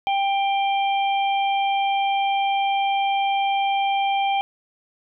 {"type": "harmonic tone", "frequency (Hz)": 790, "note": "G5", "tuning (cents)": 13, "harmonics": [1, 3, 4], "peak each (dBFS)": [-19, -29, -31], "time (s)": [0.07, 4.41], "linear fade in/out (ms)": 0, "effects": []}